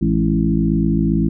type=harmonic tone with a mistuned harmonic; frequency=55 Hz; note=A1; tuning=in tune; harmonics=1 / 2 / 3 / 4 / 5 / 6; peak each=-22 / -29 / -18 / -19 / -22 / -22 dBFS; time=0.01-1.29 s; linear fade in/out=10 ms; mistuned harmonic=4; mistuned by=-57 cents; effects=none